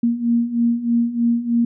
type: beating tone pair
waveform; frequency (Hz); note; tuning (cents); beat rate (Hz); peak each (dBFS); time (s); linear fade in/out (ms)
sine; 233.1 / 236.3; A#3 / A#3; 0 / +24; 3.2; -21 / -17; 0.03-1.65; 5
effects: none